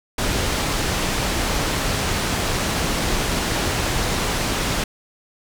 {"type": "low-pass noise", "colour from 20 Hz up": "pink", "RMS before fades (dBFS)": -22, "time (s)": [0.18, 4.84], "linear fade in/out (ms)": 5, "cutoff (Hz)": 8600, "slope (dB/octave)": 12, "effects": []}